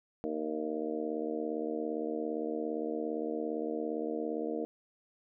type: harmonic tone with a mistuned harmonic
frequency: 77.5 Hz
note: D#2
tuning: 6 cents flat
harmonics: 3 / 4 / 5 / 6 / 7 / 8 / 9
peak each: -41 / -37 / -44 / -36 / -47 / -43 / -45 dBFS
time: 0.24-4.65 s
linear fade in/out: 0 ms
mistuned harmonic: 9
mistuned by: -26 cents
effects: none